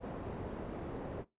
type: low-pass noise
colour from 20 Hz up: white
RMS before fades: -42 dBFS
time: 0-1.25 s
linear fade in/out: 50 ms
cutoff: 480 Hz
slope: 12 dB/octave
effects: noise-tail reverb RT60 0.2 s tail -18 dB re dry + resampled to 8000 Hz